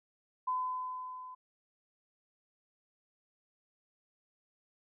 sine tone with level ramp, 1014 Hz, B5, 45 cents sharp, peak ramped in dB -29 to -45 dBFS, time 0.47-1.35 s, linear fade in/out 10 ms, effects none

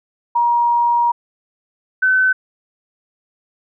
sine tone pair in turn, 949 / 1519.3 Hz, A#5 / F#6, +31 / +45 cents, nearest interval minor sixth, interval 814 cents, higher second, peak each -12 / -11 dBFS, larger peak second, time 0.35-1.12 / 2.02-2.33 s, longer first, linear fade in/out 10 ms, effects none

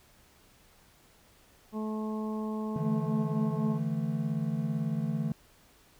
harmonic tone, 216 Hz, A3, 32 cents flat, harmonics 1 / 2 / 3 / 4 / 5, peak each -32 / -39 / -46 / -45 / -45 dBFS, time 1.72-3.8 s, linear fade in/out 50 ms
triangle chord, D suspended second, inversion none, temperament equal, 146.83 / 164.81 / 220 Hz, D3 / E3 / A3, 0 / 0 / 0 cents, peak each -31 dBFS, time 2.76-5.32 s, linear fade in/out 2 ms
effects pink hiss -61 dBFS RMS until 5.99 s

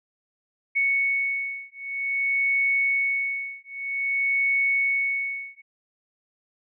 sine beating tone pair, 2217 / 2217.52 Hz, C#7 / C#7, 0 / 0 cents, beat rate 0.52 Hz, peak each -25 dBFS, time 0.75-5.62 s, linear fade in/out 20 ms, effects none

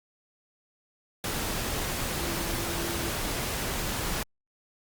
sine tone in noise, 338.9 Hz, E4, 48 cents sharp, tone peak -37 dBFS, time 2.18-3.1 s, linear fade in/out 2 ms, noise pink, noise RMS -31 dBFS, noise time 1.24-4.23 s, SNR -9 dB, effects Opus 48 kbps

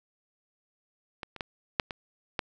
clicks, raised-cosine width 0.3 ms, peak -20 / -26 / -16 / -7 / -19 / -12 dBFS, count 6, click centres 1.232 / 1.363 / 1.408 / 1.798 / 1.908 / 2.392 s, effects none

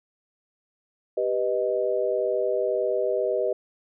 sine chord, G augmented, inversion none, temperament equal, 392 / 493.9 / 622.3 Hz, G4 / B4 / D#5, 0 / 0 / 0 cents, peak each -27 / -26 / -26 dBFS, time 1.17-3.53 s, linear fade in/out 5 ms, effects none

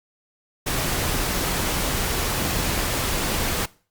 pink noise, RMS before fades -24 dBFS, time 0.66-3.66 s, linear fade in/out 10 ms, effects noise-tail reverb RT60 0.4 s tail -21 dB re dry + Opus 48 kbps

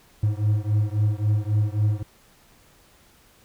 triangle beating tone pair, 103.83 / 107.53 Hz, G#2 / A2, 0 / -39 cents, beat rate 3.7 Hz, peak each -20 / -21 dBFS, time 0.23-2.03 s, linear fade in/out 5 ms, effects pink hiss -56 dBFS RMS until 3.44 s

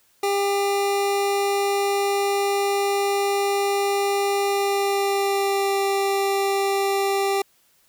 25% pulse tone with pitch glide, 400 to 394.5 Hz, G4 to G4, +35 to +11 cents, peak -16 dBFS, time 0.23-7.42 s, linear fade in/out 5 ms, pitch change -24 cents, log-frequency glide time 4.42-5.8 s, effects white hiss -61 dBFS RMS until 7.88 s

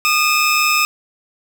25% pulse tone pair together, 1223.3 / 2592 Hz, D#6 / E7, -30 / -30 cents, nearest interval octave + minor second, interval 1300 cents, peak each -12 dBFS, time 0.05-0.85 s, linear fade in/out 0 ms, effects none

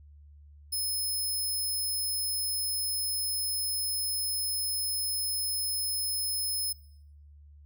5% pulse tone, 5180 Hz, E8, 31 cents flat, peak -23 dBFS, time 0.72-6.73 s, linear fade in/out 10 ms, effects noise-tail reverb RT60 0.7 s tail -23 dB re dry + added 73 Hz sine -50 dBFS peak until 7.65 s

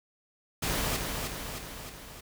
pink noise with echo, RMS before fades -30 dBFS, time 0.62-0.97 s, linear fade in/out 10 ms, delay 310 ms, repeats 4, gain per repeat -4 dB, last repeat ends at 2.21 s, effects none

